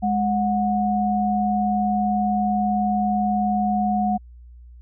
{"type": "tone pair together", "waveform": "sine", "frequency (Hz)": [207.7, 730.6], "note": ["G#3", "F#5"], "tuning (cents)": [0, -22], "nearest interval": "octave + minor seventh", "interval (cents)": 2178, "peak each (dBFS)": -21, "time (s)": [0.02, 4.18], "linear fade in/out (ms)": 20, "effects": ["added 60 Hz sine -41 dBFS peak until 4.81 s"]}